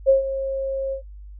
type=tone with ADSR envelope; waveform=sine; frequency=539 Hz; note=C#5; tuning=49 cents flat; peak=-9 dBFS; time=0.06-1.02 s; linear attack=33 ms; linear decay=130 ms; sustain=-13 dB; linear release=96 ms; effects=noise-tail reverb RT60 0.1 s tail -21 dB re dry + added 50 Hz sine -37 dBFS peak until 1.39 s